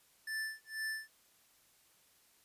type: tone with tremolo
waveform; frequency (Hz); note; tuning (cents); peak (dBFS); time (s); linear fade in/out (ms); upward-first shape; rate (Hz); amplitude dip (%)
square; 1760; A6; 0; -36; 0.27-1.08; 5; sine; 2.1; 100
effects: white hiss -68 dBFS RMS until 2.44 s + resampled to 32000 Hz